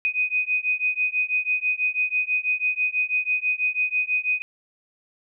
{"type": "beating tone pair", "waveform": "sine", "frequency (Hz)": [2494, 2500.1], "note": ["D#7", "D#7"], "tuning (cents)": [3, 8], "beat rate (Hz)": 6.1, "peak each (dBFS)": -24, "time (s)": [0.05, 4.42], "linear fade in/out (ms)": 0, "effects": []}